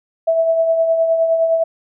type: tone with tremolo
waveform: sine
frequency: 656 Hz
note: E5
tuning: 9 cents flat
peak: -10 dBFS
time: 0.27-1.64 s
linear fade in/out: 10 ms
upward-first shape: triangle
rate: 9.7 Hz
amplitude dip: 50%
effects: none